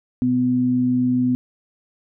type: tone pair together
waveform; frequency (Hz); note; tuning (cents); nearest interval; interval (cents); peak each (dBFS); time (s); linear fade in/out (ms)
sine; 123.47 / 250.8; B2 / B3; 0 / +27; octave; 1227; -26 / -16; 0.22-1.35; 0
effects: none